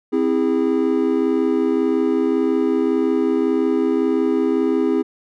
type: chord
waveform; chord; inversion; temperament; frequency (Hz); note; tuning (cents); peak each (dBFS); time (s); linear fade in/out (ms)
triangle; C augmented; none; just; 261.6 / 327 / 408.8; C4 / E4 / G#4; 0 / -14 / -27; -18; 0.12-5.03; 20
effects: none